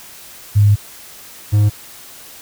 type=tone pair in turn; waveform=sine / triangle; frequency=103 / 104.44 Hz; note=G#2 / G#2; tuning=-14 / +10 cents; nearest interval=unison; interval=24 cents; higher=second; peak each=-7 dBFS; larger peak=neither; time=0.55-0.76 / 1.52-1.7 s; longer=first; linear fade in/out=20 ms; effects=white hiss -38 dBFS RMS until 2.41 s